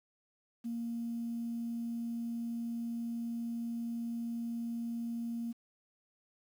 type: tone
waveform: sine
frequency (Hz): 233.1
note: A#3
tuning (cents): 0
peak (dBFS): -34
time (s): 0.64-5.53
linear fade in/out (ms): 20
effects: tanh soft clip ceiling -30 dBFS + 10-bit